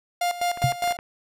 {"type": "tone with tremolo", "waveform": "45% pulse", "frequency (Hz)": 703, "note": "F5", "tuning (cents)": 11, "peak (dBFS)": -21, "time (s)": [0.21, 0.97], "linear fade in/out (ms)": 5, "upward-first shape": "square", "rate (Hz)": 4.9, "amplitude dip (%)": 75}
{"type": "clicks", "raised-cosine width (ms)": 0.5, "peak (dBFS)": -21, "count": 7, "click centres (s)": [0.574, 0.625, 0.724, 0.84, 0.876, 0.909, 0.989]}
{"type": "tone with exponential decay", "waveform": "sine", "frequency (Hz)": 130.81, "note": "C3", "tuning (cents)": 0, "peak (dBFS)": -14, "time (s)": [0.64, 0.76], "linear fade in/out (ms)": 0, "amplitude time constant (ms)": 25}
{"effects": ["resampled to 32000 Hz"]}